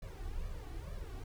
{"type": "noise with flanger", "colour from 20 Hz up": "brown", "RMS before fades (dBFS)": -42, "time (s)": [0.02, 1.24], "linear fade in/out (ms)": 5, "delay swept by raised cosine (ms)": [1.7, 2.7], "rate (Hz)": 2.2, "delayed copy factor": 0.95, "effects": []}